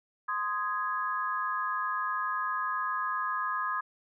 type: chord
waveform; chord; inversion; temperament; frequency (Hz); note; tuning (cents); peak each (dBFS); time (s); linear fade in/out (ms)
sine; Ab major; first; just; 1038.3 / 1245.9 / 1661.2; C6 / Eb6 / Ab6; -14 / +2 / 0; -33 / -32 / -35; 0.28-3.81; 10
effects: none